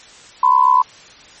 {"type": "tone with amplitude modulation", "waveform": "sine", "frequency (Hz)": 1007, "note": "B5", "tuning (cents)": 33, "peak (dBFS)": -5, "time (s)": [0.43, 0.82], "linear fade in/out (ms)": 5, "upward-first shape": "sine", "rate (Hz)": 67.9, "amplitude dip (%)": 80, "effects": ["white hiss -42 dBFS RMS until 1.4 s", "MP3 32 kbps"]}